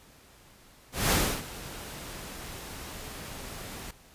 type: noise with ADSR envelope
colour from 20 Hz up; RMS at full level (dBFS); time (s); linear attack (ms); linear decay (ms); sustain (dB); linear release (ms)
pink; -23; 0.92-3.91; 190; 310; -18; 4
effects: pink hiss -56 dBFS RMS until 4.14 s + resampled to 32000 Hz